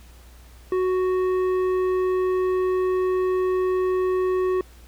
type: tone with tanh clipping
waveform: sine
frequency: 370 Hz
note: F#4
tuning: in tune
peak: -21 dBFS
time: 0.72-4.61 s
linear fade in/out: 2 ms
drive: 10 dB
effects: added 60 Hz sine -45 dBFS peak until 4.87 s + pink hiss -53 dBFS RMS until 4.87 s